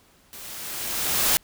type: noise with level ramp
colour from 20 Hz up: white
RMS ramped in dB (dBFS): -41 to -19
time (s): 0.33-1.37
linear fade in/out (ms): 0
effects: pink hiss -58 dBFS RMS until 1.43 s